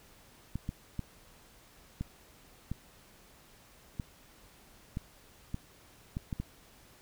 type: clicks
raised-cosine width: 5 ms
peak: -22 dBFS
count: 11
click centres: 0.556 / 0.691 / 0.993 / 2.01 / 2.716 / 3.998 / 4.971 / 5.544 / 6.169 / 6.328 / 6.4 s
effects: pink hiss -59 dBFS RMS until 7.01 s